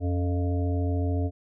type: harmonic tone with a mistuned harmonic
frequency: 87.31 Hz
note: F2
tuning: in tune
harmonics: 1 / 3 / 5 / 7 / 8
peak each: -24 / -31 / -36 / -39 / -40 dBFS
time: 0-1.31 s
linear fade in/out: 50 ms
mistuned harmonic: 3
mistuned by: +90 cents
effects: none